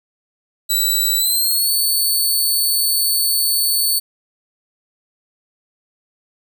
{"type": "tone with pitch glide", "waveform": "10% pulse", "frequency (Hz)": [3951, 4461], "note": ["B7", "C#8"], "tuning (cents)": [0, 10], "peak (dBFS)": -8, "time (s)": [0.69, 4], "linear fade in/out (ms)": 20, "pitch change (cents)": 210, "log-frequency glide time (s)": [1.17, 1.7], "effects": []}